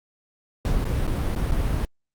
brown noise with dropouts, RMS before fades -23 dBFS, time 0.65-1.85 s, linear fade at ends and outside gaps 1 ms, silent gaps 0.844-0.852 / 1.069-1.076 / 1.351-1.361 / 1.513-1.519 s, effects Opus 48 kbps

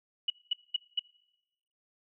sine tone bursts, 2932 Hz, F#7, 16 cents flat, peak -25 dBFS, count 4, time 0.28-0.994 s, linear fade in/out 5 ms, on 21 ms, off 210 ms, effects noise-tail reverb RT60 1.0 s tail -24 dB re dry

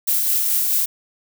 violet noise with tremolo, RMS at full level -18 dBFS, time 0.07-0.86 s, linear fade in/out 10 ms, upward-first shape sine, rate 4.7 Hz, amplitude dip 25%, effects none

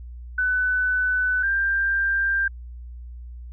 sine tone pair in turn, 1500 / 1585.7 Hz, F#6 / G6, +23 / +19 cents, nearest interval minor second, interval 96 cents, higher second, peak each -19 dBFS, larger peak neither, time 0.38-1.43 / 1.43-2.48 s, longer neither, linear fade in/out 5 ms, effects added 60 Hz sine -35 dBFS peak until 3.52 s

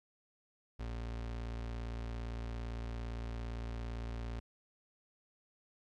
35% pulse tone, 57.6 Hz, A#1, 20 cents flat, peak -37 dBFS, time 0.79-4.4 s, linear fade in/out 10 ms, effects low-pass 5000 Hz 12 dB/octave + 13-bit

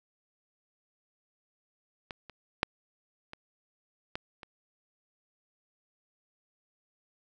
clicks, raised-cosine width 0.3 ms, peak -22 / -30 / -8 / -26 / -18 / -28 dBFS, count 6, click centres 2.108 / 2.297 / 2.631 / 3.334 / 4.155 / 4.432 s, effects none

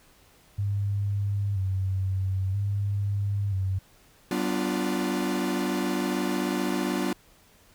sine tone with vibrato, 98 Hz, G2, in tune, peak -24 dBFS, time 0.58-3.79 s, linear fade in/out 10 ms, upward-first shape square, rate 0.51 Hz, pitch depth 50 cents each way
45% pulse chord, G dominant seventh, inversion none, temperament equal with one note detuned, 190.97 / 246.9 / 293.7 / 349.2 Hz, G3 / B3 / D4 / F4, -45 / 0 / 0 / 0 cents, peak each -31 dBFS, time 4.31-7.13 s, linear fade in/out 2 ms
effects pink hiss -58 dBFS RMS until 7.74 s

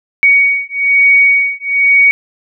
sine beating tone pair, 2243 / 2244.1 Hz, C#7 / C#7, +20 / +21 cents, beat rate 1.1 Hz, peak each -10 dBFS, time 0.23-2.11 s, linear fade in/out 0 ms, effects none

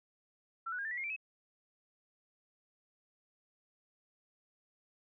sine tone with pitch steps, 1346 / 1476.3 / 1619.3 / 1776.1 / 1948 / 2137 / 2344 / 2570 Hz, E6 / F#6 / G#6 / A6 / B6 / C7 / D7 / E7, +36 / -4 / -44 / +16 / -24 / +36 / -4 / -45 cents, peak -36 dBFS, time 0.66-1.164 s, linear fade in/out 10 ms, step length 63 ms, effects none

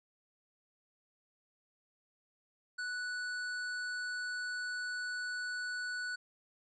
square tone, 1480 Hz, F#6, in tune, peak -37 dBFS, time 2.78-6.16 s, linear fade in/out 10 ms, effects resampled to 16000 Hz

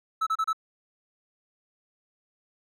triangle tone bursts, 1307 Hz, E6, 15 cents flat, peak -21 dBFS, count 4, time 0.21-0.531 s, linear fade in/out 10 ms, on 57 ms, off 31 ms, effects none

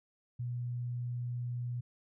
sine tone, 121.8 Hz, B2, 24 cents flat, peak -34 dBFS, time 0.39-1.81 s, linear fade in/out 10 ms, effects none

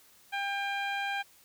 15% pulse tone with low-pass filter, 798 Hz, G5, 31 cents sharp, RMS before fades -33 dBFS, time 0.32-1.23 s, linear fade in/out 20 ms, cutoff 3100 Hz, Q 0.78, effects white hiss -60 dBFS RMS until 1.44 s

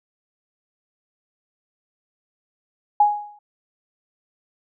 sine tone with exponential decay, 830.6 Hz, G#5, in tune, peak -9 dBFS, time 3-3.39 s, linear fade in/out 5 ms, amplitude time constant 84 ms, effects none

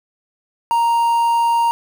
triangle tone with quantisation, 932.3 Hz, A#5, in tune, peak -11 dBFS, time 0.71-1.71 s, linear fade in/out 0 ms, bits 6, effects none

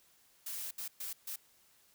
blue noise bursts at uneven times, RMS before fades -41 dBFS, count 4, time 0.46-0.71 / 0.78-0.88 / 1-1.13 / 1.27-1.36 s, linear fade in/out 5 ms, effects white hiss -67 dBFS RMS until 1.94 s

